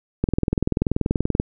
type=click train; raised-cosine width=3 ms; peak=-6 dBFS; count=25; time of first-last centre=0.24-1.399 s; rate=20.7 Hz; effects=none